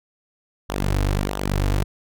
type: tone with flanger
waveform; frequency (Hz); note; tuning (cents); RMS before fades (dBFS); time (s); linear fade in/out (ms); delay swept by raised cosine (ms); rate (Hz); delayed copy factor
sawtooth; 49; G1; 0; -22; 0.69-1.84; 10; 0.42 to 5.32; 1.5; -0.7
effects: none